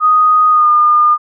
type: tone with pitch glide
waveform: sine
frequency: 1244.5 to 1212.6 Hz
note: D#6 to D#6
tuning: 0 to -45 cents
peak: -6 dBFS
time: 0-1.18 s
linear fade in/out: 50 ms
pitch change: -45 cents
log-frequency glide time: 0.5-0.69 s
effects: none